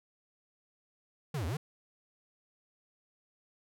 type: linear two-way sweep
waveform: square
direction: down then up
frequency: 164.81 to 73.42 to 164.81 Hz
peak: -33 dBFS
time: 1.34-1.57 s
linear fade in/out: 5 ms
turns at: 1.46 s
effects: none